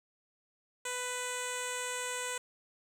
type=tone with low-pass filter; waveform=10% pulse; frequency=497.1 Hz; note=B4; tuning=11 cents sharp; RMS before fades=-37 dBFS; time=0.85-2.38 s; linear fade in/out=5 ms; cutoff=8700 Hz; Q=4; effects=9-bit